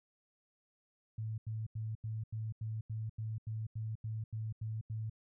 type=tone bursts; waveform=sine; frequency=110 Hz; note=A2; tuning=in tune; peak=-36 dBFS; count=14; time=1.18-5.098 s; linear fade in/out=5 ms; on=200 ms; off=86 ms; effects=none